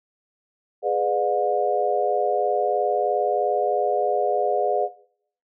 sine chord, G# diminished seventh, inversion none, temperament just, 415.3 / 498.4 / 598 / 717.6 Hz, G#4 / B4 / D5 / F5, 0 / +16 / +31 / +47 cents, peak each -25 dBFS, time 0.82-4.89 s, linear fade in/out 50 ms, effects noise-tail reverb RT60 0.6 s tail -17 dB re dry

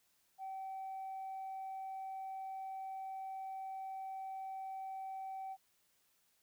sine tone, 768 Hz, G5, 36 cents flat, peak -40 dBFS, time 0.38-5.57 s, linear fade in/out 50 ms, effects tanh soft clip ceiling -39 dBFS + white hiss -75 dBFS RMS until 6.42 s

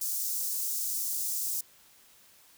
white high-pass noise, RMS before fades -32 dBFS, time 0.01-1.61 s, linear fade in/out 5 ms, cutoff 5700 Hz, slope 24 dB/octave, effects white hiss -59 dBFS RMS until 2.57 s

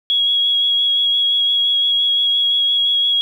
sine tone with vibrato, 3322 Hz, G#7, in tune, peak -13 dBFS, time 0.1-3.21 s, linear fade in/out 0 ms, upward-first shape sine, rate 5.8 Hz, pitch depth 14 cents each way, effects 8-bit

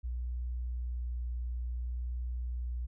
sine tone with vibrato, 60.6 Hz, B1, 32 cents flat, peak -33 dBFS, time 0.03-2.87 s, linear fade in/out 20 ms, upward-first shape triangle, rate 0.57 Hz, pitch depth 12 cents each way, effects none

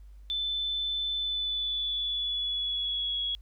sine tone with pitch glide, 3520 to 3340 Hz, A7 to G#7, 0 to +9 cents, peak -28 dBFS, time 0.3-3.35 s, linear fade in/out 0 ms, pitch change -91 cents, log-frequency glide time 1.16-3.21 s, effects added 50 Hz sine -46 dBFS peak until 3.41 s + pink hiss -72 dBFS RMS until 3.41 s

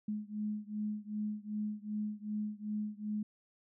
sine beating tone pair, 210 / 212.6 Hz, G#3 / G#3, +19 / +41 cents, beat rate 2.6 Hz, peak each -38 / -39 dBFS, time 0.08-3.23 s, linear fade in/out 5 ms, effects none

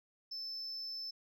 sine tone, 5274 Hz, E8, in tune, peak -38 dBFS, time 0.31-1.11 s, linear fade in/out 10 ms, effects tanh soft clip ceiling -38 dBFS

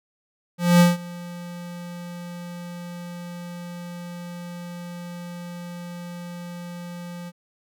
square tone with ADSR envelope, 174.61 Hz, F3, in tune, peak -11 dBFS, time 0.58-7.32 s, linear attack 220 ms, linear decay 170 ms, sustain -23 dB, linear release 40 ms, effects none

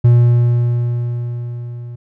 triangle tone with level ramp, 120 Hz, B2, 49 cents flat, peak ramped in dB -3 to -25 dBFS, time 0.04-1.96 s, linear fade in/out 10 ms, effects none

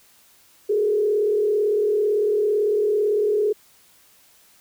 sine tone with frequency modulation, 419.6 Hz, G#4, 18 cents sharp, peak -17 dBFS, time 0.69-3.53 s, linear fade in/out 10 ms, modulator 37.9 Hz, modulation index 0.69, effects white hiss -55 dBFS RMS until 4.6 s

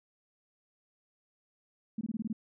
sine tone bursts, 219.7 Hz, A3, 2 cents flat, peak -31 dBFS, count 7, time 1.98-2.329 s, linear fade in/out 5 ms, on 31 ms, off 22 ms, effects none

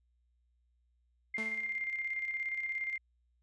sine tone with tremolo, 2105 Hz, C7, 10 cents sharp, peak -32 dBFS, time 1.34-2.98 s, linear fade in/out 5 ms, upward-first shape square, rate 17 Hz, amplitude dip 45%
sawtooth tone with exponential decay, 220 Hz, A3, in tune, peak -34 dBFS, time 1.38-1.89 s, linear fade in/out 2 ms, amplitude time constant 110 ms
effects added 60 Hz sine -70 dBFS peak until 3.42 s + resampled to 22050 Hz

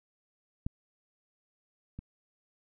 clicks, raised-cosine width 5 ms, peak -20 / -28 dBFS, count 2, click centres 0.665 / 1.99 s, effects none

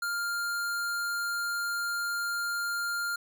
square tone, 1401 Hz, F6, 5 cents sharp, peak -30 dBFS, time 0.02-3.16 s, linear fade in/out 5 ms, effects none

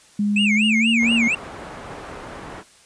sine tone with pitch glide, 206.1 to 231.3 Hz, G#3 to A#3, -13 to -13 cents, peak -17 dBFS, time 0.19-1.28 s, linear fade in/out 5 ms, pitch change +200 cents, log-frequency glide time 0.42-0.98 s
triangle tone with vibrato, 2467 Hz, D#7, 15 cents flat, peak -16 dBFS, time 0.36-1.35 s, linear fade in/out 5 ms, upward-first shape sine, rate 4.2 Hz, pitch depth 260 cents each way
white low-pass noise, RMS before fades -36 dBFS, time 0.99-2.64 s, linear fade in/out 50 ms, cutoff 1100 Hz, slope 12 dB/octave
effects white hiss -51 dBFS RMS until 2.85 s + resampled to 22050 Hz

